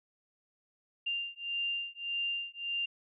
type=beating tone pair; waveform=sine; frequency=2790 / 2791.7 Hz; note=F7 / F7; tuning=-2 / -1 cents; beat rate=1.7 Hz; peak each=-36 / -36 dBFS; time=1.06-2.86 s; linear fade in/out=10 ms; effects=none